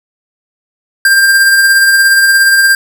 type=tone with tremolo; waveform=square; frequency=1590 Hz; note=G6; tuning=24 cents sharp; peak=-4 dBFS; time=1.05-2.75 s; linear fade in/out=2 ms; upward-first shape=sine; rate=17 Hz; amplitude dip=30%; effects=none